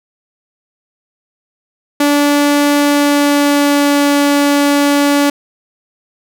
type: tone with pitch glide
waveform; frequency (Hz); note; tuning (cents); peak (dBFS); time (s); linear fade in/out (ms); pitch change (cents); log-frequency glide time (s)
sawtooth; 289.3 to 286.3; D4 to D4; -26 to -44; -5; 2-5.3; 5; -18; 2.76-4.11
effects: none